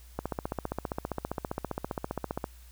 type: click train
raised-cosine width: 1 ms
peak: -17 dBFS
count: 35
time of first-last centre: 0.19-2.442 s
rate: 15.1 Hz
effects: added 60 Hz sine -49 dBFS peak until 2.71 s + white hiss -59 dBFS RMS until 2.71 s